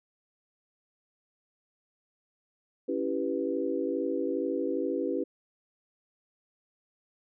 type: chord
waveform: sine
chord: C# half-diminished seventh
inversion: none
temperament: equal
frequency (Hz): 277.2 / 329.6 / 392 / 493.9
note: C#4 / E4 / G4 / B4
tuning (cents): 0 / 0 / 0 / 0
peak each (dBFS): -33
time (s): 2.88-5.24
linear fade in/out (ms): 10
effects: none